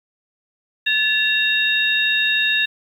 sine tone cluster, 1730 / 2740 / 3713 Hz, A6 / F7 / A#7, -30 / -34 / -8 cents, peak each -20 dBFS, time 0.86-2.66 s, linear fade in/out 10 ms, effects 8-bit

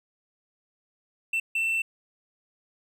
triangle tone bursts at uneven times, 2681 Hz, E7, 29 cents sharp, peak -22 dBFS, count 2, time 1.33-1.4 / 1.55-1.82 s, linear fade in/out 5 ms, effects none

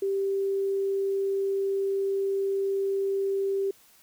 sine tone, 392 Hz, G4, in tune, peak -24 dBFS, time 0.02-3.71 s, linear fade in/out 5 ms, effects white hiss -58 dBFS RMS until 4.02 s

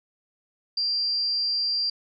sine tone with amplitude modulation, 4725 Hz, D8, 10 cents sharp, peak -21 dBFS, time 0.77-1.9 s, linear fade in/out 5 ms, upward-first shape sine, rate 263 Hz, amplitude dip 35%, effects none

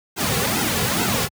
pink noise with flanger, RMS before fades -21 dBFS, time 0.16-1.29 s, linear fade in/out 50 ms, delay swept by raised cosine 1.7 to 3.3 ms, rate 2.3 Hz, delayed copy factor -0.8, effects high-pass 80 Hz 12 dB/octave

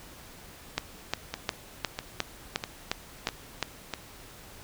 two click trains, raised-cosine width 0.2 ms, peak -9 / -14 dBFS, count 9 / 5, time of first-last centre 0.78-3.627 / 1.34-3.937 s, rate 2.81 / 1.54 Hz, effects pink hiss -49 dBFS RMS until 4.63 s

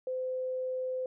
sine tone, 513 Hz, C5, 34 cents flat, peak -31 dBFS, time 0.07-1.06 s, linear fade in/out 2 ms, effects none

